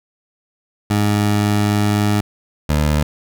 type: tone pair in turn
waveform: 20% pulse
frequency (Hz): 103.83 / 75.15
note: G#2 / D2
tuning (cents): 0 / +40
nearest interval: tritone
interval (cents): 560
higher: first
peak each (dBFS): -9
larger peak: neither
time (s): 0.9-2.21 / 2.69-3.03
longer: first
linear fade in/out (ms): 5
effects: none